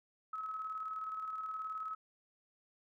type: tone with tremolo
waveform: sine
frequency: 1286 Hz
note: E6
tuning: 43 cents flat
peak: -37 dBFS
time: 0.33-1.95 s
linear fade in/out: 5 ms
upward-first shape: square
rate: 19 Hz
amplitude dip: 35%
effects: none